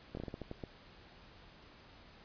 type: slowing click train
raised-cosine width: 2 ms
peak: -28 dBFS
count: 9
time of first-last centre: 0.15-0.638 s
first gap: 22 ms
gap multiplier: 1.28
effects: pink hiss -58 dBFS RMS until 2.24 s + resampled to 11025 Hz